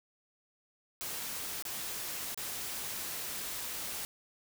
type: noise with dropouts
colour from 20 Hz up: white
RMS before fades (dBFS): -39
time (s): 1.01-4.05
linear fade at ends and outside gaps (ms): 0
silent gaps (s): 1.624-1.652 / 2.345-2.375
effects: none